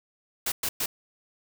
white noise bursts, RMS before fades -28 dBFS, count 3, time 0.46-0.86 s, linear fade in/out 5 ms, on 60 ms, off 110 ms, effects none

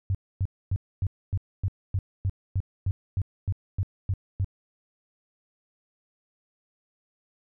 sine tone bursts, 96 Hz, G2, 36 cents flat, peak -22 dBFS, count 15, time 0.1-4.445 s, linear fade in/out 0 ms, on 47 ms, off 260 ms, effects none

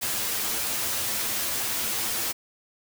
white noise with comb filter, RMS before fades -28 dBFS, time 0.01-2.33 s, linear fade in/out 20 ms, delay 9 ms, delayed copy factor +0.65, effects none

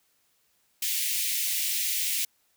white high-pass noise, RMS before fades -28 dBFS, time 0.82-2.25 s, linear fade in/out 5 ms, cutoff 2000 Hz, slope 48 dB/octave, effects white hiss -69 dBFS RMS until 2.56 s

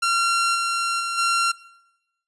sawtooth tone with level steps, 1372 Hz, F6, 31 cents flat, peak -15 / -18 / -21 / -15 dBFS, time 0.02-1.52 s, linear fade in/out 10 ms, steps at 0.54 / 0.99 / 1.17 s, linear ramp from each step 20 ms, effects noise-tail reverb RT60 0.9 s tail -20 dB re dry + resampled to 24000 Hz

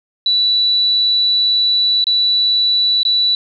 sine tone with dropouts, 3951 Hz, B7, in tune, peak -11 dBFS, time 0.26-3.35 s, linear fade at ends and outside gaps 2 ms, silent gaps 2.042-2.068 / 3.032-3.051 s, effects none

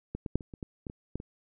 clicks, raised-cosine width 3 ms, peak -21 / -22 / -12 / -30 / -30 / -24 / -25 / -28 / -20 / -28 dBFS, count 10, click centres 0.15 / 0.262 / 0.356 / 0.408 / 0.538 / 0.628 / 0.868 / 0.899 / 1.156 / 1.201 s, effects none

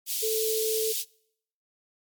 white high-pass noise, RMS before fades -30 dBFS, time 0.06-1.05 s, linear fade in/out 50 ms, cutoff 3100 Hz, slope 24 dB/octave
sine tone, 440 Hz, A4, in tune, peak -26 dBFS, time 0.22-0.93 s, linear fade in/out 20 ms
effects noise-tail reverb RT60 0.7 s tail -25 dB re dry + MP3 96 kbps

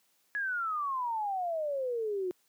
sine exponential sweep, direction down, 1700 to 355 Hz, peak -30 dBFS, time 0.35-2.31 s, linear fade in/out 0 ms, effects white hiss -71 dBFS RMS until 2.48 s + high-pass 150 Hz 12 dB/octave

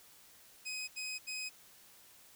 20% pulse tone bursts, 2518 Hz, D#7, 20 cents sharp, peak -34 dBFS, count 3, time 0.65-1.496 s, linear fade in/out 20 ms, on 230 ms, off 78 ms, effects white hiss -60 dBFS RMS until 2.35 s

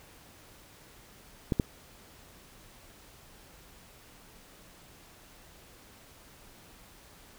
clicks, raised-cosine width 3 ms, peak -13 / -11 dBFS, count 2, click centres 1.522 / 1.598 s, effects pink hiss -55 dBFS RMS until 7.38 s

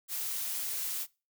blue noise, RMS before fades -35 dBFS, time 0.08-1.07 s, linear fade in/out 50 ms, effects noise-tail reverb RT60 0.3 s tail -23 dB re dry

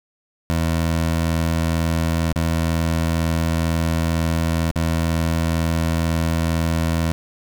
20% pulse tone with dropouts, 82.1 Hz, E2, 6 cents flat, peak -13 dBFS, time 0.5-7.12 s, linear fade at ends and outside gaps 0 ms, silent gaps 2.327-2.359 / 4.713-4.758 s, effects none

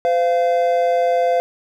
triangle tone pair together, 512 / 691.3 Hz, C5 / F5, -38 / -18 cents, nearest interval perfect fourth, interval 520 cents, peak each -15 / -15 dBFS, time 0.05-1.4 s, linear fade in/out 0 ms, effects none

